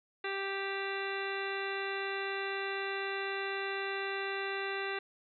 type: harmonic tone with a mistuned harmonic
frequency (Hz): 392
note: G4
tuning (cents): 0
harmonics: 1 / 2 / 3 / 4 / 5 / 6 / 7 / 9 / 10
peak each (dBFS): -38 / -43 / -44 / -41 / -41 / -47 / -44 / -49 / -49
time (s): 0.24-4.99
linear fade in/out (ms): 5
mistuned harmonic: 10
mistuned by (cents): +21
effects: none